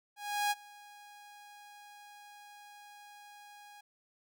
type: tone with ADSR envelope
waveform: sawtooth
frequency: 824 Hz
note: G#5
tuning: 14 cents flat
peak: -24 dBFS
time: 0.16-3.81 s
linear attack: 350 ms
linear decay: 33 ms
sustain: -24 dB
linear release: 6 ms
effects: none